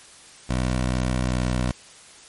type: tone with pitch glide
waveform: 15% pulse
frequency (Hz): 62.7 to 62.02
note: B1 to B1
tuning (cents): +27 to +8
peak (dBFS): -15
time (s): 0.49-1.72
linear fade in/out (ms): 10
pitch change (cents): -19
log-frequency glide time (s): 1.28-1.33
effects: white hiss -47 dBFS RMS until 2.28 s + MP3 48 kbps